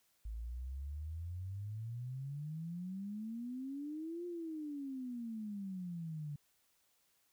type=exponential two-way sweep; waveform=sine; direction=up then down; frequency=53 to 354.5 to 143.6 Hz; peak=-40 dBFS; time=0.25-6.36 s; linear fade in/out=5 ms; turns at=4.26 s; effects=white hiss -75 dBFS RMS until 7.32 s